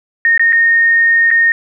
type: tone with dropouts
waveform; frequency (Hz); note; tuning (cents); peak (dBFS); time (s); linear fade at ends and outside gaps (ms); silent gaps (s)
sine; 1844; A#6; -19; -7; 0.25-1.52; 1; 0.377-0.395 / 0.524-0.529 / 1.305-1.312
effects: none